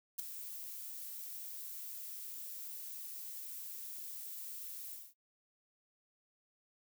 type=noise with ADSR envelope; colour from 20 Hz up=violet; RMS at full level=-36 dBFS; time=0.18-5.14 s; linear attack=16 ms; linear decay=6 ms; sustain=-10 dB; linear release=230 ms; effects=noise-tail reverb RT60 0.1 s tail -20 dB re dry